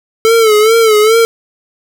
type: tone with vibrato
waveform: square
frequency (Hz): 440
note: A4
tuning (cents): 0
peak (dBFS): -6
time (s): 0.25-1.25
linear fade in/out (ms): 0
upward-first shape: sine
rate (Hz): 2.4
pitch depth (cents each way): 80
effects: none